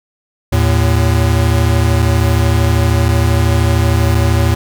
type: tone pair together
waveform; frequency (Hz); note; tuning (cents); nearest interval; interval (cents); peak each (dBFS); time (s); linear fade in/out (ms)
square; 79.5 / 112.43; D#2 / A2; +38 / +38; tritone; 600; -13; 0.52-4.55; 10
effects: none